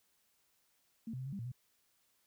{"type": "tone with pitch steps", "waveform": "sine", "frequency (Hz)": [226.6, 127.9, 130.5, 137.3, 198.2, 117, 125.5], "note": ["A#3", "C3", "C3", "C#3", "G3", "A#2", "B2"], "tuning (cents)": [-49, -39, -4, -16, 19, 7, 28], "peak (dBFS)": -39, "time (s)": [1.07, 1.518], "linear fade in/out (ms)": 5, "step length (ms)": 64, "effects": ["white hiss -75 dBFS RMS until 2.26 s"]}